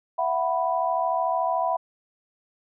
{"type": "chord", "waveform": "sine", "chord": "E suspended second", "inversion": "none", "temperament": "equal with one note detuned", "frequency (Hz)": [666.5, 740, 987.8], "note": ["E5", "F#5", "B5"], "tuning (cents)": [19, 0, 0], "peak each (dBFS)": -26, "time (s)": [0.18, 1.77], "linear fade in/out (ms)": 10, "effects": []}